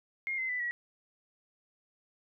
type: tone with pitch steps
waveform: sine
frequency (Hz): 2133 / 2060 / 1990.2 / 1922.4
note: C7 / C7 / B6 / B6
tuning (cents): +33 / -28 / +13 / -47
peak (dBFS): -31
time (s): 0.27-0.71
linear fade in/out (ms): 0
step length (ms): 110
effects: none